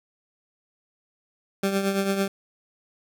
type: tone with tremolo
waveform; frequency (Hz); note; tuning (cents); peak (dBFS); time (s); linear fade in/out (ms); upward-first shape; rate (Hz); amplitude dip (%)
20% pulse; 196; G3; 0; -15; 1.63-2.28; 5; triangle; 9; 60
effects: none